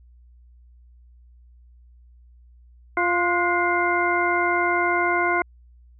harmonic tone with a mistuned harmonic, 349.2 Hz, F4, in tune, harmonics 1 / 2 / 3 / 4 / 6, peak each -25 / -25 / -25 / -25 / -25 dBFS, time 2.97-5.42 s, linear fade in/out 2 ms, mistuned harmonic 4, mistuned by +59 cents, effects added 60 Hz sine -48 dBFS peak until 5.99 s

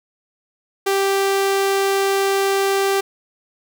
sawtooth tone, 392 Hz, G4, in tune, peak -12 dBFS, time 0.86-3.01 s, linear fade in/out 10 ms, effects none

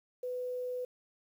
sine tone, 498.9 Hz, B4, 17 cents sharp, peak -34 dBFS, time 0.23-0.85 s, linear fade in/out 5 ms, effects 10-bit

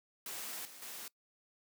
white noise with level steps, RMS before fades -43 / -53 / -46 dBFS, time 0.26-1.08 s, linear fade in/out 2 ms, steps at 0.65 / 0.82 s, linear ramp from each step 2 ms, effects noise-tail reverb RT60 0.1 s tail -22 dB re dry + high-pass 200 Hz 12 dB/octave

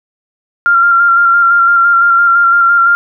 sine tone with vibrato, 1384 Hz, F6, 16 cents flat, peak -5 dBFS, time 0.66-2.95 s, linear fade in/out 0 ms, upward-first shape square, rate 5.9 Hz, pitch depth 19 cents each way, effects none

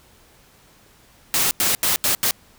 white noise bursts at uneven times, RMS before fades -19 dBFS, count 5, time 1.34-1.51 / 1.6-1.75 / 1.83-1.96 / 2.04-2.15 / 2.23-2.31 s, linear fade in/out 0 ms, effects pink hiss -53 dBFS RMS until 2.58 s

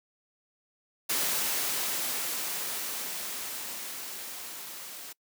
white noise with level ramp, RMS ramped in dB -28 to -43 dBFS, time 1.09-5.13 s, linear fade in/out 10 ms, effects noise-tail reverb RT60 0.1 s tail -24 dB re dry + high-pass 200 Hz 12 dB/octave

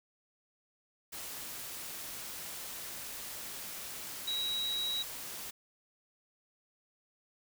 sine tone in noise, 3860 Hz, B7, 40 cents flat, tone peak -32 dBFS, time 4.27-5.03 s, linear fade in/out 10 ms, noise white, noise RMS -43 dBFS, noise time 1.12-5.51 s, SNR +8 dB, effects none

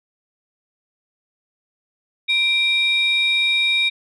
sine tone pair together, 2358 / 3743 Hz, D7 / A#7, +6 / +6 cents, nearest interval minor sixth, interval 800 cents, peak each -17 dBFS, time 2.28-3.9 s, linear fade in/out 20 ms, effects tanh soft clip ceiling -10 dBFS

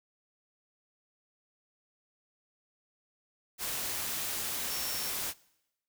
sine tone in noise, 5460 Hz, F8, 40 cents flat, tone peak -40 dBFS, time 4.67-5.13 s, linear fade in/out 50 ms, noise white, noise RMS -35 dBFS, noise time 3.58-5.34 s, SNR -8 dB, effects noise-tail reverb RT60 0.9 s tail -23 dB re dry

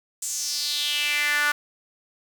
sawtooth tone with high-pass filter sweep, 293.7 Hz, D4, in tune, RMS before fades -25 dBFS, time 0.22-1.52 s, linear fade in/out 5 ms, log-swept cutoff 7700 to 1400 Hz, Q 4, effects none

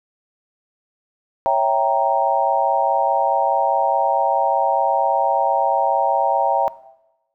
sine chord, C# diminished seventh, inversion none, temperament equal, 554.4 / 659.3 / 784 / 932.3 Hz, C#5 / E5 / G5 / Bb5, 0 / 0 / 0 / 0 cents, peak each -22 / -20 / -19 / -19 dBFS, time 1.46-6.68 s, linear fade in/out 0 ms, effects noise-tail reverb RT60 0.9 s tail -18 dB re dry

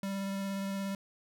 square tone with vibrato, 196 Hz, G3, in tune, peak -34 dBFS, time 0.03-0.95 s, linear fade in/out 2 ms, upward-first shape square, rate 17 Hz, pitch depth 9 cents each way, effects none

